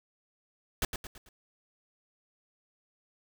pink noise with echo, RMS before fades -29 dBFS, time 0.82-0.85 s, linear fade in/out 2 ms, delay 110 ms, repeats 4, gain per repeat -7 dB, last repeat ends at 1.29 s, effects none

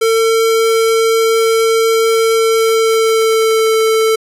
square tone with pitch glide, 450.7 to 442.7 Hz, A4 to A4, +42 to +11 cents, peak -10 dBFS, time 0.01-4.16 s, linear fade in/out 10 ms, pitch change -31 cents, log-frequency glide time 2.33-3.75 s, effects resampled to 32000 Hz

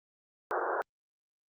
pink band-pass noise, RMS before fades -32 dBFS, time 0.51-0.82 s, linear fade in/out 0 ms, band 350 to 1600 Hz, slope 96 dB/octave, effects Opus 48 kbps

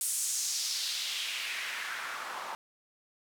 white noise with band-pass filter sweep, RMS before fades -35 dBFS, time 0.01-2.55 s, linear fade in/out 0 ms, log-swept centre 9300 to 900 Hz, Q 2.2, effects none

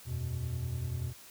triangle chord, E suspended second, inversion none, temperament equal, 82.41 / 92.5 / 123.47 Hz, E2 / F#2 / B2, 0 / 0 / 0 cents, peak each -36 / -38 / -33 dBFS, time 0.05-1.14 s, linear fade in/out 50 ms, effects white hiss -53 dBFS RMS until 1.3 s

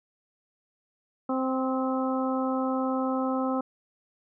harmonic tone with a mistuned harmonic, 261.6 Hz, C4, in tune, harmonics 1 / 2 / 3 / 4 / 5, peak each -27 / -31 / -34 / -36 / -35 dBFS, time 1.29-3.61 s, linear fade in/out 5 ms, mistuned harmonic 5, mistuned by -17 cents, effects none

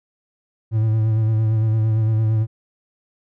triangle tone with vibrato, 110 Hz, A2, in tune, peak -13 dBFS, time 0.71-2.47 s, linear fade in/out 50 ms, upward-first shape sine, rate 8.8 Hz, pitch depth 32 cents each way, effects none

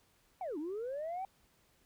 sine linear two-way sweep, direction down then up, 784 to 283.7 to 784 Hz, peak -35 dBFS, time 0.41-1.25 s, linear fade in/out 2 ms, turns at 0.58 s, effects tanh soft clip ceiling -34 dBFS + pink hiss -70 dBFS RMS until 1.85 s

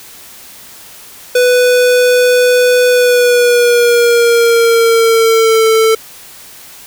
square tone with pitch glide, 495.8 to 444.3 Hz, B4 to A4, +7 to +17 cents, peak -7 dBFS, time 1.35-5.95 s, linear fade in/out 5 ms, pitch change -190 cents, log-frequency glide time 2.9-5.68 s, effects white hiss -35 dBFS RMS until 6.86 s

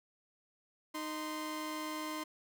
sawtooth tone pair together, 309.1 / 1039 Hz, D#4 / C6, -11 / -12 cents, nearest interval octave + major sixth, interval 2099 cents, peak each -36 / -38 dBFS, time 0.94-2.24 s, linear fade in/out 10 ms, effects none

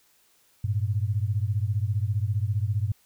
sine beating tone pair, 98.5 / 113.5 Hz, G2 / A#2, +9 / -46 cents, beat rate 15 Hz, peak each -25 / -27 dBFS, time 0.64-2.92 s, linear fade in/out 5 ms, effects white hiss -63 dBFS RMS until 3.05 s

